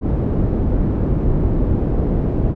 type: low-pass noise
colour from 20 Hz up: pink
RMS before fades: -17 dBFS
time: 0.01-2.55 s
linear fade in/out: 50 ms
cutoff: 360 Hz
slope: 12 dB/octave
effects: none